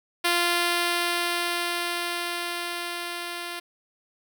5% pulse tone with level ramp, 347.2 Hz, F4, 10 cents flat, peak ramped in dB -9 to -21 dBFS, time 0.24-3.6 s, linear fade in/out 10 ms, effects none

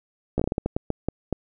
slowing click train, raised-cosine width 2 ms, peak -10 dBFS, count 12, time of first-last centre 0.38-1.327 s, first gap 15 ms, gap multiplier 1.32, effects none

